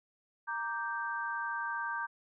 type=chord; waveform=sine; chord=G minor; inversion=first; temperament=equal; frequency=932.3 / 1174.7 / 1568 Hz; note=Bb5 / D6 / G6; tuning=0 / 0 / 0 cents; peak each=-38 / -40 / -36 dBFS; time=0.47-2.07 s; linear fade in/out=20 ms; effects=none